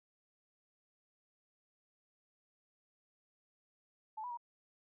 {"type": "tone with pitch steps", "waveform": "sine", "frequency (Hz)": [870, 983, 952], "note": ["A5", "B5", "A#5"], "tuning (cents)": [-20, -8, 36], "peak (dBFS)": -40, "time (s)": [4.17, 4.374], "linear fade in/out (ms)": 10, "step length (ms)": 68, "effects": []}